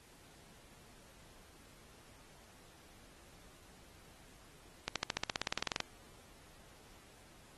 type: accelerating click train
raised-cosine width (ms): 0.2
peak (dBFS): -16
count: 17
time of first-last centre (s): 4.88-5.803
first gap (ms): 77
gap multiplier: 0.96
effects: pink hiss -61 dBFS RMS until 7.57 s + AAC 32 kbps

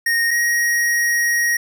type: tone pair in turn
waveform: square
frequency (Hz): 1857 / 1886.2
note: A#6 / A#6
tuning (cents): -7 / +20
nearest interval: unison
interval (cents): 27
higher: second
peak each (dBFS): -16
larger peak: neither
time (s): 0.06-0.31 / 0.31-1.57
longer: second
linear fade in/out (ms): 5
effects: none

